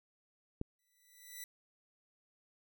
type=click; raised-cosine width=3 ms; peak=-24 dBFS; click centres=0.614 s
type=tone with exponential growth; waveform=5% pulse; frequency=1975.5 Hz; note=B6; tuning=in tune; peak=-32 dBFS; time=0.79-1.44 s; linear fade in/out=2 ms; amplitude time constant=140 ms
effects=none